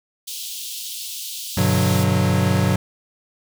pink high-pass noise, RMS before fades -31 dBFS, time 0.27-2.04 s, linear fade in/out 10 ms, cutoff 3000 Hz, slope 48 dB/octave
square chord, G major seventh, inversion none, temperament equal, 98 / 123.47 / 146.83 / 185 Hz, G2 / B2 / D3 / F#3, 0 / 0 / 0 / 0 cents, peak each -21 / -23 / -25 / -21 dBFS, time 1.57-2.76 s, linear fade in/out 5 ms
effects none

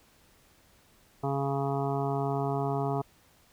harmonic tone, 138.59 Hz, C#3, in tune, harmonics 1 / 2 / 3 / 5 / 6 / 7 / 8 / 9, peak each -31 / -36 / -33 / -34 / -38 / -40 / -42 / -43 dBFS, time 1.23-3.02 s, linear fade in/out 10 ms, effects pink hiss -62 dBFS RMS until 3.52 s

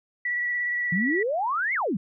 sine tone with vibrato, 1946 Hz, B6, 26 cents flat, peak -24 dBFS, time 0.25-1.23 s, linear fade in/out 5 ms, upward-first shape square, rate 17 Hz, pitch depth 13 cents each way
sine exponential two-way sweep, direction up then down, 164.81 to 2230 to 164.81 Hz, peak -23 dBFS, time 0.92-1.97 s, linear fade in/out 5 ms, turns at 1.74 s
effects none

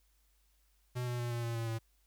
square tone with pitch steps, 123.9 / 122.05 / 120.23 / 118.44 / 116.68 / 114.94 / 113.22 Hz, B2 / B2 / B2 / A#2 / A#2 / A#2 / A2, +6 / -20 / -46 / +28 / +2 / -24 / +50 cents, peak -35 dBFS, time 0.95-1.79 s, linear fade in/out 20 ms, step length 120 ms, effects added 50 Hz sine -69 dBFS peak until 2.06 s + white hiss -75 dBFS RMS until 2.06 s

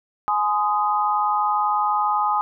sine tone cluster, 839 / 1027 / 1245 Hz, G#5 / C6 / D#6, +17 / -33 / +1 cents, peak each -21 / -25 / -22 dBFS, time 0.28-2.41 s, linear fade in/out 0 ms, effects none

